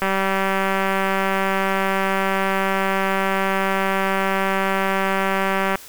click train, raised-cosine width 0.5 ms, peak -6 dBFS, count 1108, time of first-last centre 0.02-5.756 s, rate 193 Hz, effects white hiss -41 dBFS RMS until 5.88 s

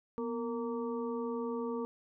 harmonic tone with a mistuned harmonic, 231 Hz, A#3, 16 cents flat, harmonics 1 / 2 / 4 / 5, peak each -37 / -36 / -45 / -46 dBFS, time 0.18-1.85 s, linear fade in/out 0 ms, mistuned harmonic 1, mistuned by +91 cents, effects none

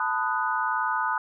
sine chord, B dominant seventh, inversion third, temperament equal with one note detuned, 880 / 1002.1 / 1244.5 / 1480 Hz, A5 / B5 / D#6 / F#6, 0 / +25 / 0 / 0 cents, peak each -29 dBFS, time 0-1.18 s, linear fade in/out 2 ms, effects none

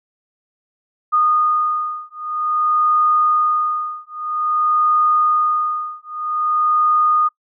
sine beating tone pair, 1229 / 1229.51 Hz, D#6 / D#6, -22 / -21 cents, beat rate 0.51 Hz, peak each -18 dBFS, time 1.12-7.29 s, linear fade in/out 20 ms, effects noise-tail reverb RT60 0.1 s tail -20 dB re dry

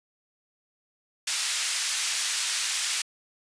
white band-pass noise, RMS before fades -28 dBFS, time 1.27-3.02 s, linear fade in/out 5 ms, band 1700 to 8400 Hz, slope 12 dB/octave, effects resampled to 22050 Hz

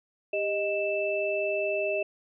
sine tone cluster, 397.3 / 622 / 2645 Hz, G4 / D#5 / E7, +23 / -1 / +5 cents, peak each -31 / -28 / -32 dBFS, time 0.33-2.03 s, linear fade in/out 5 ms, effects none

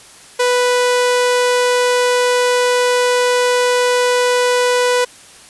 sawtooth tone, 493.9 Hz, B4, in tune, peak -8 dBFS, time 0.39-5.05 s, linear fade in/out 10 ms, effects white hiss -41 dBFS RMS until 5.49 s + resampled to 24000 Hz

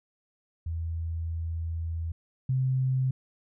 sine tone pair in turn, 82.41 / 130.4 Hz, E2 / C3, 0 / -5 cents, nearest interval minor sixth, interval 795 cents, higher second, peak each -29 / -23 dBFS, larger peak second, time 0.66-2.12 / 2.49-3.11 s, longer first, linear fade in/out 5 ms, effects none

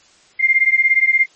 sine beating tone pair, 2100 / 2117 Hz, C7 / C7, +6 / +20 cents, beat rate 17 Hz, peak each -14 dBFS, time 0.39-1.26 s, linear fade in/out 20 ms, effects white hiss -51 dBFS RMS until 1.35 s + MP3 32 kbps

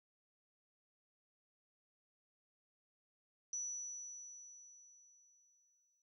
sine tone with exponential decay, 5920 Hz, F#8, in tune, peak -38 dBFS, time 3.53-6.02 s, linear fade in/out 2 ms, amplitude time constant 540 ms, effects none

